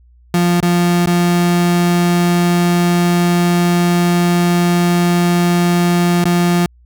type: tone with dropouts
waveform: 35% pulse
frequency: 174.61 Hz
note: F3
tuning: in tune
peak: -9 dBFS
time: 0.34-6.66 s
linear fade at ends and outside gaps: 2 ms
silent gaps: 0.604-0.627 / 1.059-1.072 / 6.241-6.254 s
effects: added 60 Hz sine -44 dBFS peak until 6.85 s